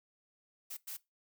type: noise bursts at uneven times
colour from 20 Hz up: blue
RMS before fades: -43 dBFS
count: 2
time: 0.7-0.77 / 0.87-0.97 s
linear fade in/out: 10 ms
effects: noise-tail reverb RT60 0.2 s tail -20 dB re dry